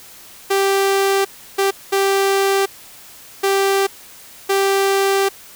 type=tone bursts at uneven times; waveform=sawtooth; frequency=392 Hz; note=G4; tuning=in tune; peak=-10 dBFS; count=5; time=0.5-1.25 / 1.58-1.71 / 1.92-2.66 / 3.43-3.87 / 4.49-5.29 s; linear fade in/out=10 ms; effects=white hiss -41 dBFS RMS until 5.55 s